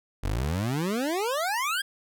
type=exponential sweep; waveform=25% pulse; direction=up; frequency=43 to 1661.2 Hz; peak=-22 dBFS; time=0.23-1.82 s; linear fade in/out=10 ms; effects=none